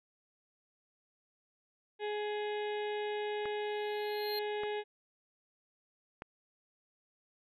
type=harmonic tone; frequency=418.7 Hz; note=G#4; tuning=14 cents sharp; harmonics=1 / 2 / 4 / 5 / 6 / 7 / 8 / 9; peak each=-35 / -41 / -47 / -49 / -51 / -52 / -53 / -54 dBFS; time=1.99-4.84 s; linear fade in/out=50 ms
type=clicks; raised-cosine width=0.5 ms; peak=-27 dBFS; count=3; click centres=3.456 / 4.635 / 6.221 s
type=tone with exponential growth; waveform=square; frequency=4183 Hz; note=C8; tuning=1 cent flat; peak=-36 dBFS; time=3.6-4.39 s; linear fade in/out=2 ms; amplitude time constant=170 ms
effects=none